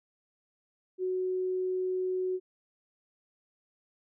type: tone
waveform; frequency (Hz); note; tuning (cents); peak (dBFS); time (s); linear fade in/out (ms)
sine; 370; F#4; 0; -28; 0.98-2.4; 50
effects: none